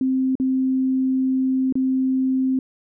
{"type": "tone with dropouts", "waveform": "sine", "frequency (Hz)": 261.6, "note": "C4", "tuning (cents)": 0, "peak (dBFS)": -17, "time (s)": [0.01, 2.59], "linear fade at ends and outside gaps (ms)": 2, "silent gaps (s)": [[0.354, 0.399], [1.725, 1.754]], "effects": []}